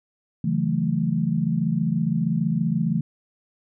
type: chord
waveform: sine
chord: F# minor seventh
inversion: second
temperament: equal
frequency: 138.59 / 164.81 / 185 / 220 Hz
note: C#3 / E3 / F#3 / A3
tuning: 0 / 0 / 0 / 0 cents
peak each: -28 / -23 / -28 / -25 dBFS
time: 0.44-3.01 s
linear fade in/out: 5 ms
effects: none